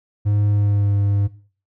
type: tone with pitch glide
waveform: triangle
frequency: 103.2 to 100.84 Hz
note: G#2 to G2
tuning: -10 to +49 cents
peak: -13 dBFS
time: 0.25-1.28 s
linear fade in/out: 20 ms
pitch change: -41 cents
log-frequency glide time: 0.47-0.97 s
effects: noise-tail reverb RT60 0.4 s tail -17 dB re dry